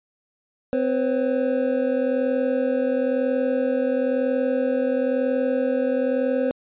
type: tone cluster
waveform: triangle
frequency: 257.4 / 500 / 541 Hz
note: C4 / B4 / C#5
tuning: -28 / +21 / -42 cents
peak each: -22 dBFS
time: 0.73-6.51 s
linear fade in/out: 0 ms
effects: resampled to 8000 Hz

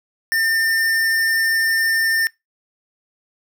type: tone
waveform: square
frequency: 1803 Hz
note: A6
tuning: 42 cents sharp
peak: -17 dBFS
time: 0.32-2.27 s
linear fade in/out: 0 ms
effects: noise-tail reverb RT60 0.2 s tail -24 dB re dry

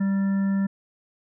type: harmonic tone with a mistuned harmonic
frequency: 196 Hz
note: G3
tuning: in tune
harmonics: 1 / 3 / 5 / 7 / 9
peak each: -20 / -42 / -45 / -45 / -42 dBFS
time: 0-0.67 s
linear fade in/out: 10 ms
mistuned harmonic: 5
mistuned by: -31 cents
effects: none

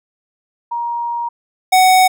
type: tone pair in turn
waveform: sine / square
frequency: 944 / 745.6 Hz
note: A#5 / F#5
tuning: +22 / +13 cents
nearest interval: major third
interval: 409 cents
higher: first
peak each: -18 / -8 dBFS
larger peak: second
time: 0.71-1.29 / 1.72-2.08 s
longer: first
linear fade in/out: 10 ms
effects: none

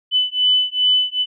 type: beating tone pair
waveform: sine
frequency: 3000 / 3002.5 Hz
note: F#7 / F#7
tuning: +23 / +25 cents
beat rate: 2.5 Hz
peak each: -17 / -17 dBFS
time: 0.11-1.26 s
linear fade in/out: 50 ms
effects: none

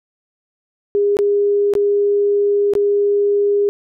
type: tone with dropouts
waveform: sine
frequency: 407 Hz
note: G#4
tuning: 35 cents flat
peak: -12 dBFS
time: 0.95-3.69 s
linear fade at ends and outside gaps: 0 ms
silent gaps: 1.169-1.189 / 1.737-1.752 / 2.736-2.752 s
effects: none

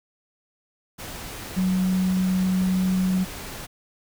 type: tone in noise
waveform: sine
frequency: 185.8 Hz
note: F#3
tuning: 7 cents sharp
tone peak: -19 dBFS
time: 1.56-3.25 s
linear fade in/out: 20 ms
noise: pink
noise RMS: -36 dBFS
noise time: 0.98-3.67 s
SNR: +14 dB
effects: none

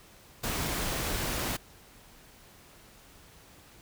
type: noise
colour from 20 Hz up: pink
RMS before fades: -32 dBFS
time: 0.43-1.57 s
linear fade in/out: 10 ms
effects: pink hiss -55 dBFS RMS until 3.81 s

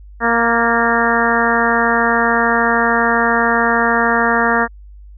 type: harmonic tone with a mistuned harmonic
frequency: 233.1 Hz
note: A#3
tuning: in tune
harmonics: 1 / 2 / 3 / 4 / 5 / 6 / 7 / 8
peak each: -20 / -20 / -20 / -20 / -20 / -20 / -20 / -20 dBFS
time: 0.2-4.68 s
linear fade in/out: 50 ms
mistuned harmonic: 8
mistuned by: -26 cents
effects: added 50 Hz sine -35 dBFS peak until 5.17 s

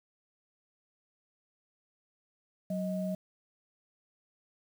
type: tone pair together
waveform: sine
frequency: 186.2 / 626.3 Hz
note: F#3 / D#5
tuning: +11 / +11 cents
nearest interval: octave + major sixth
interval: 2100 cents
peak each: -32 / -36 dBFS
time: 2.7-3.15 s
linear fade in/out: 5 ms
effects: 9-bit

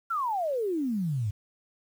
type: exponential sweep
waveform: sine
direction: down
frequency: 1404 to 97 Hz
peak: -26 dBFS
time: 0.1-1.31 s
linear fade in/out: 10 ms
effects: 9-bit

